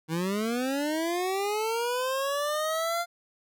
25% pulse linear sweep, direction up, 155.5 to 698.5 Hz, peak -23 dBFS, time 0.08-3.06 s, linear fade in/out 50 ms, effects none

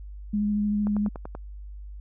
sine tone with vibrato, 207.7 Hz, G#3, in tune, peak -22 dBFS, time 0.33-1.09 s, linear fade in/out 10 ms, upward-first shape sine, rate 13 Hz, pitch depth 14 cents each way
click train, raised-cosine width 1 ms, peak -22 dBFS, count 6, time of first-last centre 0.87-1.351 s, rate 10.4 Hz
effects added 50 Hz sine -37 dBFS peak until 2 s

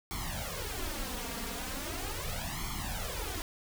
pink noise with flanger, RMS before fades -37 dBFS, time 0.11-3.42 s, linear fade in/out 0 ms, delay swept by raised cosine 0.92 to 4.32 ms, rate 0.39 Hz, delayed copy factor +0.9, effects none

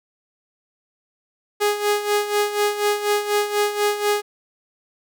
sawtooth tone with tremolo, 414.2 Hz, G#4, 5 cents flat, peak -12 dBFS, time 1.6-4.22 s, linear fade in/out 20 ms, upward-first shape sine, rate 4.1 Hz, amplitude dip 70%, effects none

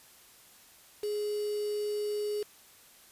sine tone with quantisation, 417 Hz, G#4, 7 cents sharp, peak -30 dBFS, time 1.03-2.43 s, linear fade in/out 5 ms, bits 7, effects white hiss -57 dBFS RMS until 3.11 s + resampled to 32000 Hz

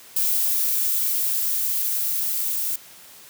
violet noise with level ramp, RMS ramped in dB -21 to -25 dBFS, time 0.16-2.76 s, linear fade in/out 5 ms, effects white hiss -46 dBFS RMS until 3.29 s + high-pass 80 Hz 12 dB/octave

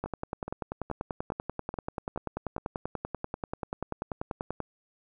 two click trains, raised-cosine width 1 ms, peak -22 / -18 dBFS, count 7 / 48, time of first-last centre 0.06-2.581 / 0.04-4.603 s, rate 2.38 / 10.3 Hz, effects none

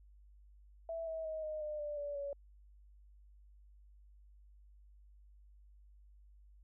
sine tone with pitch steps, 659.3 / 645 / 631 / 617.3 / 603.9 / 590.8 / 577.9 / 565.4 Hz, E5 / E5 / D#5 / D#5 / D5 / D5 / D5 / C#5, 0 / -38 / +24 / -14 / +48 / +10 / -28 / +34 cents, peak -38 dBFS, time 0.89-2.33 s, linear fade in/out 2 ms, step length 180 ms, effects added 50 Hz sine -58 dBFS peak until 6.63 s

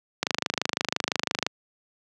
click train, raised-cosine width 0.2 ms, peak -5 dBFS, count 33, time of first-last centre 0.23-1.466 s, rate 25.9 Hz, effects high-pass 150 Hz 12 dB/octave

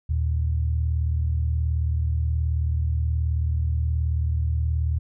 sine tone pair together, 77.83 / 116.54 Hz, D#2 / A#2, +1 / 0 cents, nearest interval perfect fifth, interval 699 cents, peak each -21 / -28 dBFS, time 0.09-4.99 s, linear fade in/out 10 ms, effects none

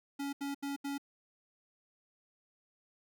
square tone bursts, 280.5 Hz, C#4, 21 cents sharp, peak -36 dBFS, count 4, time 0.19-0.981 s, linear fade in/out 10 ms, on 140 ms, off 77 ms, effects none

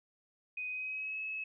sine tone with pitch glide, 2500 to 2582 Hz, D#7 to E7, +8 to -37 cents, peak -36 dBFS, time 0.57-1.44 s, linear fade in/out 5 ms, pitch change +55 cents, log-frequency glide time 0.69-1.19 s, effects none

